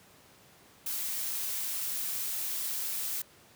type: noise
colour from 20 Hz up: blue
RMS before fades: -34 dBFS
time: 0.86-3.22 s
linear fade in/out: 5 ms
effects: pink hiss -58 dBFS RMS until 3.55 s + high-pass 100 Hz 12 dB/octave